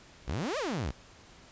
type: exponential two-way sweep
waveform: sawtooth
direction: up then down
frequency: 51.91 to 647 to 51.91 Hz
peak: -27 dBFS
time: 0.27-0.92 s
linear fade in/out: 20 ms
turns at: 0.58 s
effects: pink hiss -55 dBFS RMS until 1.51 s + resampled to 16000 Hz